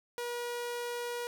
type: tone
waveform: sawtooth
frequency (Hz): 480.7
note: B4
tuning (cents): -47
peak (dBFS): -31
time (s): 0.18-1.27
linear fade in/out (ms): 0
effects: none